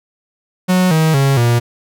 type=tone with pitch steps; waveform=45% pulse; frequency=183.4 / 158.74 / 137.39 / 118.92 Hz; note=F#3 / D#3 / C#3 / A#2; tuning=-15 / +35 / -15 / +35 cents; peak=-10 dBFS; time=0.68-1.6 s; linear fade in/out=20 ms; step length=230 ms; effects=none